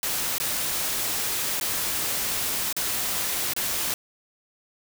white noise with dropouts, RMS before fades -27 dBFS, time 0.03-3.94 s, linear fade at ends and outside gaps 1 ms, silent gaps 0.382-0.4 / 1.599-1.611 / 2.727-2.765 / 3.535-3.564 s, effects none

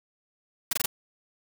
white noise bursts, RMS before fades -25 dBFS, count 4, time 0.71-0.86 s, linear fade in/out 5 ms, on 21 ms, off 22 ms, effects none

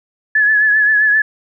sine tone with vibrato, 1710 Hz, A6, 50 cents flat, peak -9 dBFS, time 0.35-1.22 s, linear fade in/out 5 ms, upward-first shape triangle, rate 7.6 Hz, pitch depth 52 cents each way, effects none

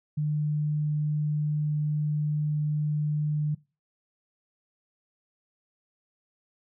sine tone, 150.2 Hz, D3, 39 cents sharp, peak -24 dBFS, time 0.17-3.55 s, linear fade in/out 10 ms, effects noise-tail reverb RT60 0.3 s tail -21 dB re dry

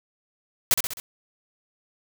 white noise with echo, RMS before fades -18 dBFS, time 0.71-0.74 s, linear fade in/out 0 ms, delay 65 ms, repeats 4, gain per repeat -5 dB, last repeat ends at 1 s, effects none

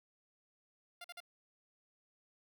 10% pulse tone bursts, 698.5 Hz, F5, in tune, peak -38 dBFS, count 3, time 1.01-1.204 s, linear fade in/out 5 ms, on 34 ms, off 46 ms, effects none

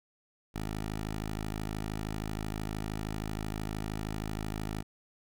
10% pulse tone, 53 Hz, G#1, 36 cents sharp, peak -26 dBFS, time 0.54-4.83 s, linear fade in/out 20 ms, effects none

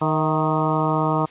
harmonic tone with a mistuned harmonic, 155.56 Hz, D#3, in tune, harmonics 1 / 2 / 3 / 4 / 5 / 6 / 7 / 8, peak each -23 / -25 / -28 / -27 / -28 / -26 / -27 / -28 dBFS, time 0.01-1.26 s, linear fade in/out 10 ms, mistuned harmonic 4, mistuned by +44 cents, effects white hiss -46 dBFS RMS until 1.3 s + resampled to 8000 Hz

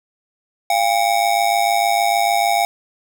square ring-modulated tone, 748 Hz, F#5, 19 cents sharp, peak -12 dBFS, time 0.7-2.65 s, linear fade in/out 0 ms, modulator 53.3 Hz, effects 7-bit

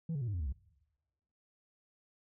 sine tone with pitch steps, 164 / 140.32 / 120.06 / 102.72 / 87.89 / 75.19 / 64.34 Hz, E3 / C#3 / B2 / G#2 / F2 / D2 / C2, -9 / +21 / -48 / -19 / +12 / +41 / -28 cents, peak -31 dBFS, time 0.09-0.524 s, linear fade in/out 5 ms, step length 62 ms, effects noise-tail reverb RT60 1.0 s tail -22 dB re dry + tanh soft clip ceiling -32 dBFS

